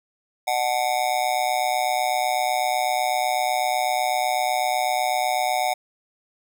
square tone with amplitude modulation, 740 Hz, F#5, in tune, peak -17 dBFS, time 0.47-5.74 s, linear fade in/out 10 ms, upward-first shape sine, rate 128 Hz, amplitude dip 95%, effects none

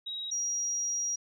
sine tone pair in turn, 3820 / 5724 Hz, A#7 / F8, +42 / +42 cents, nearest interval perfect fifth, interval 700 cents, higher second, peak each -34 / -28 dBFS, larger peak second, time 0.06-0.31 / 0.31-1.16 s, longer second, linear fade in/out 10 ms, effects tanh soft clip ceiling -24 dBFS

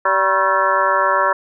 harmonic tone with a mistuned harmonic, 192.5 Hz, G3, 31 cents flat, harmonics 2 / 3 / 4 / 5 / 6 / 7 / 8 / 9, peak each -28 / -20 / -31 / -19 / -19 / -20 / -26 / -22 dBFS, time 0.05-1.33 s, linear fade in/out 5 ms, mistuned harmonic 6, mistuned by -100 cents, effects none

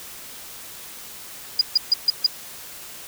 sine tone bursts, 4890 Hz, D#8, 31 cents flat, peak -12 dBFS, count 5, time 1.59-2.265 s, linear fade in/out 5 ms, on 23 ms, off 140 ms, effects white hiss -39 dBFS RMS until 3.07 s

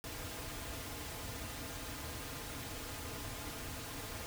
pink noise with comb filter, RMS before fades -44 dBFS, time 0.04-4.26 s, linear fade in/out 0 ms, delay 5.3 ms, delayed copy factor -0.6, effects none

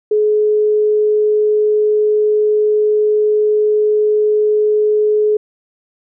sine tone, 424 Hz, G#4, 36 cents sharp, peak -10 dBFS, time 0.11-5.37 s, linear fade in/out 5 ms, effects none

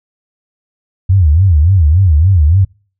sine tone with vibrato, 84.9 Hz, F2, 48 cents flat, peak -5 dBFS, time 1.09-2.65 s, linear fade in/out 10 ms, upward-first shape sine, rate 3.5 Hz, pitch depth 260 cents each way, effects noise-tail reverb RT60 0.4 s tail -26 dB re dry

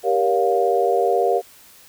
sine chord, G half-diminished seventh, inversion none, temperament just, 392 / 470.4 / 564.5 / 705.6 Hz, G4 / Bb4 / Db5 / F5, 0 / +16 / +31 / +18 cents, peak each -21 / -20 / -24 / -20 dBFS, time 0.03-1.42 s, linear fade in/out 50 ms, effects white hiss -48 dBFS RMS until 1.88 s

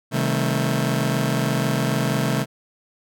sawtooth chord, A half-diminished seventh, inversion first, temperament just, 132 / 158.4 / 198 / 220 Hz, C3 / Eb3 / G3 / A3, +16 / +31 / +18 / 0 cents, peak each -19 / -21 / -24 / -22 dBFS, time 0.11-2.46 s, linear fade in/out 50 ms, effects none

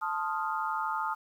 sine chord, F dominant seventh, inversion first, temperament equal, 880 / 1046.5 / 1244.5 / 1396.9 Hz, A5 / C6 / Eb6 / F6, 0 / 0 / 0 / 0 cents, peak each -33 / -39 / -33 / -37 dBFS, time 0.01-1.15 s, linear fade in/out 20 ms, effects 10-bit

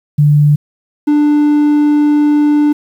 sine / triangle tone pair in turn, 147.4 / 295.7 Hz, D3 / D4, +7 / +12 cents, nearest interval octave, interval 1205 cents, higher second, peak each -5 dBFS, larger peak neither, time 0.18-0.56 / 1.07-2.73 s, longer second, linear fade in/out 10 ms, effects 7-bit

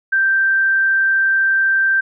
sine tone, 1568 Hz, G6, in tune, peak -12 dBFS, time 0.12-2.01 s, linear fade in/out 10 ms, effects none

